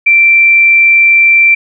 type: tone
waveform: sine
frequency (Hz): 2349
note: D7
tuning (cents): 0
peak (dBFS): -3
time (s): 0.06-1.55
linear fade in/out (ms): 10
effects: none